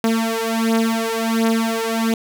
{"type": "beating tone pair", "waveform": "sawtooth", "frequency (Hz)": [225.3, 226.7], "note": ["A3", "A#3"], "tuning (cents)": [41, -48], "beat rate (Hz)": 1.4, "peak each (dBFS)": -16, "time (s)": [0.04, 2.14], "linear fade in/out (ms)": 2, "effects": []}